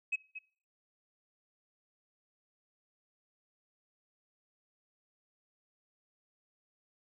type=tone with echo; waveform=sine; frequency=2552 Hz; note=D#7; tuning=43 cents sharp; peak=-28 dBFS; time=0.12-0.16 s; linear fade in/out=10 ms; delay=230 ms; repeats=1; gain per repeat=-12 dB; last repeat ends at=0.39 s; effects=noise-tail reverb RT60 0.5 s tail -23 dB re dry + tanh soft clip ceiling -25 dBFS